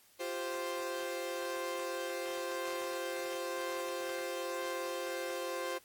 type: chord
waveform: sawtooth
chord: F suspended second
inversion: none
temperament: equal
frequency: 349.2 / 392 / 523.3 Hz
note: F4 / G4 / C5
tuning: 0 / 0 / 0 cents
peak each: -38 / -40 / -34 dBFS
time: 0.19-5.79 s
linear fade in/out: 20 ms
effects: white hiss -64 dBFS RMS until 5.84 s + AAC 64 kbps